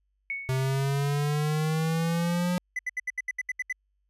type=tone with exponential decay; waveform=sine; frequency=2217 Hz; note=C#7; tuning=in tune; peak=-27 dBFS; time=0.3-0.86 s; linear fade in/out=1 ms; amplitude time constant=120 ms
type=exponential sweep; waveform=square; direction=up; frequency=130 to 180 Hz; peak=-25 dBFS; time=0.49-2.58 s; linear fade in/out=0 ms
type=tone bursts; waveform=triangle; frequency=2005 Hz; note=B6; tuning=26 cents sharp; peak=-25 dBFS; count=10; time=2.76-3.727 s; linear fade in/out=5 ms; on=31 ms; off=73 ms
effects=added 49 Hz sine -70 dBFS peak until 4.09 s + resampled to 32000 Hz